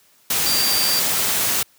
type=tone in noise; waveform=sine; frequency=4699 Hz; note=D8; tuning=in tune; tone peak=-20 dBFS; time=0.46-1 s; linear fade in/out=5 ms; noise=white; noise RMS=-20 dBFS; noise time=0.3-1.63 s; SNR=-3 dB; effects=white hiss -56 dBFS RMS until 1.78 s + high-pass 80 Hz 12 dB/octave

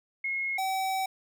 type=tone pair in turn; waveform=sine / square; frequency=2163 / 764.7 Hz; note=C#7 / G5; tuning=-43 / -43 cents; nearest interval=octave + tritone; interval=1800 cents; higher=first; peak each=-28 dBFS; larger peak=neither; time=0.24-0.58 / 0.58-1.06 s; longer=second; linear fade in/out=5 ms; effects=none

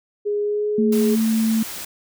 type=tone with pitch glide; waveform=sine; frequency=413.3 to 419.8 Hz; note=G#4 to G#4; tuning=-8 to +19 cents; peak=-19 dBFS; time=0.25-1.16 s; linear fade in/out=20 ms; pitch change=+27 cents; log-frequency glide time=0.41-0.69 s
type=tone; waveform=sine; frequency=222.8 Hz; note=A3; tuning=22 cents sharp; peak=-16 dBFS; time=0.78-1.63 s; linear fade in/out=5 ms
type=noise; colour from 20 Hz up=white; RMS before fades=-32 dBFS; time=0.92-1.85 s; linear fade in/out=5 ms
effects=none

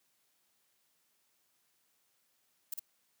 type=noise with echo; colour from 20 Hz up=violet; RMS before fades=-37 dBFS; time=2.72-2.74 s; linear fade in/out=5 ms; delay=55 ms; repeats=1; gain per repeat=-2 dB; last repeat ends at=2.795 s; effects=white hiss -75 dBFS RMS until 3.2 s + high-pass 100 Hz 12 dB/octave

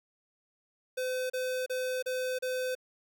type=tone bursts; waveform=square; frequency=510 Hz; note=C5; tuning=44 cents flat; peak=-31 dBFS; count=5; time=0.97-2.752 s; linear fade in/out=10 ms; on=330 ms; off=33 ms; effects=10-bit

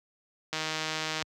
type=click train; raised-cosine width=0.2 ms; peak=-14 dBFS; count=110; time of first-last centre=0.53-1.224 s; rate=157 Hz; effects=high-pass 80 Hz 12 dB/octave

